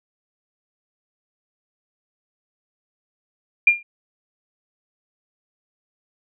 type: tone with exponential decay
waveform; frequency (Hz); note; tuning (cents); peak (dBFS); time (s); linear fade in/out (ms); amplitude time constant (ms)
sine; 2399; D7; +36; -6; 3.67-3.83; 5; 34
effects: none